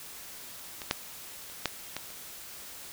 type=clicks; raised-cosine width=0.2 ms; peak=-21 / -8 / -30 / -9 / -16 / -29 dBFS; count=6; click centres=0.818 / 0.911 / 1.499 / 1.657 / 1.966 / 2.104 s; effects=white hiss -45 dBFS RMS until 2.92 s